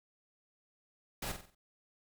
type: noise with echo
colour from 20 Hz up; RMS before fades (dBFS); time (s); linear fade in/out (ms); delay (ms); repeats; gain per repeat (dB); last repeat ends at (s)
pink; -39; 1.22-1.32; 5; 46; 5; -7; 1.55
effects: none